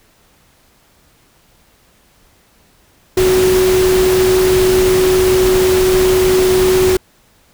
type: tone in noise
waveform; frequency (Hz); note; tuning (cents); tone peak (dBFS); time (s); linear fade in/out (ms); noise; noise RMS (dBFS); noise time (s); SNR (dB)
sine; 371.6; F#4; +7; -9; 3.17-6.97; 5; pink; -19; 3.17-6.97; +7
effects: pink hiss -52 dBFS RMS until 7.53 s